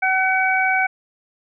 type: harmonic tone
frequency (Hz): 756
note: F#5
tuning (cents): +37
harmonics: 1 / 2 / 3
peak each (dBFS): -20 / -20 / -20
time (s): 0.02-0.87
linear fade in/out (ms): 10
effects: none